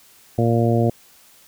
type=harmonic tone; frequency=116.54 Hz; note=A#2; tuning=in tune; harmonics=1 / 2 / 3 / 4 / 5 / 6; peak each=-18 / -21 / -23 / -24 / -25 / -26 dBFS; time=0.38-0.9 s; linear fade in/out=5 ms; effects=white hiss -51 dBFS RMS until 1.47 s